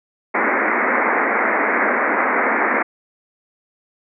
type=band-pass noise; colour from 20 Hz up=white; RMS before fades=-18 dBFS; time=0.34-2.83 s; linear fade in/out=10 ms; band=210 to 2200 Hz; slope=96 dB/octave; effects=none

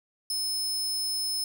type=tone; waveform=sawtooth; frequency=5210 Hz; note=E8; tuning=21 cents flat; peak=-25 dBFS; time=0.3-1.44 s; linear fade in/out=2 ms; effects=none

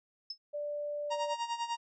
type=tone with exponential decay; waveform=sine; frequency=5220 Hz; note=E8; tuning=18 cents flat; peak=-33 dBFS; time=0.3-0.38 s; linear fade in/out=5 ms; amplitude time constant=16 ms
type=tone; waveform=sine; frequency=587.3 Hz; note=D5; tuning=in tune; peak=-34 dBFS; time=0.53-1.35 s; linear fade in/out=20 ms
type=tone with tremolo; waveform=45% pulse; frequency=936 Hz; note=A#5; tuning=7 cents sharp; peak=-31 dBFS; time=1.1-1.77 s; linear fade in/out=20 ms; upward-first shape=sine; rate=10 Hz; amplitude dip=75%
effects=resampled to 16000 Hz

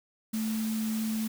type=tone in noise; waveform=sine; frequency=220 Hz; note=A3; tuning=in tune; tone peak=-28 dBFS; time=0.33-1.28 s; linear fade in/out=10 ms; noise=white; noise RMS=-41 dBFS; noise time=0.33-1.28 s; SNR=+10 dB; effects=none

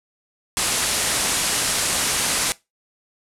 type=low-pass noise; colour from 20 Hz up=white; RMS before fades=-22 dBFS; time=0.57-2.52 s; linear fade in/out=0 ms; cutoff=11000 Hz; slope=48 dB/octave; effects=noise-tail reverb RT60 0.2 s tail -19 dB re dry

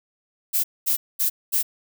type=noise bursts; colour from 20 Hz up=violet; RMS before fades=-21 dBFS; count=4; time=0.53-1.63 s; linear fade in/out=20 ms; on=110 ms; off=220 ms; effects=none

